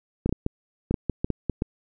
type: clicks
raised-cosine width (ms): 3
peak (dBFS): -11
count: 11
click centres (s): 0.26 / 0.293 / 0.326 / 0.464 / 0.91 / 0.942 / 1.097 / 1.245 / 1.303 / 1.497 / 1.621
effects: none